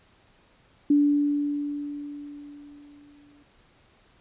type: tone with exponential decay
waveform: sine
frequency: 290 Hz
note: D4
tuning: 22 cents flat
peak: -15 dBFS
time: 0.9-3.43 s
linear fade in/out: 5 ms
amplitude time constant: 550 ms
effects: pink hiss -60 dBFS RMS until 4.2 s + resampled to 8000 Hz